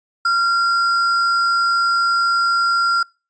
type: tone with sample-and-hold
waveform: sine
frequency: 1378 Hz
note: F6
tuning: 24 cents flat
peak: -13 dBFS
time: 0.25-3.03 s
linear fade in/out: 5 ms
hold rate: 6300 Hz
effects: noise-tail reverb RT60 0.3 s tail -25 dB re dry + resampled to 16000 Hz